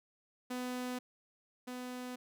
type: tone pair in turn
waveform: sawtooth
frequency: 250 / 250 Hz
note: B3 / B3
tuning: +21 / +21 cents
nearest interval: unison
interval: 0 cents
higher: neither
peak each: -33 / -37 dBFS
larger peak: first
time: 0.5-0.99 / 1.67-2.16 s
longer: neither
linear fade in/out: 10 ms
effects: none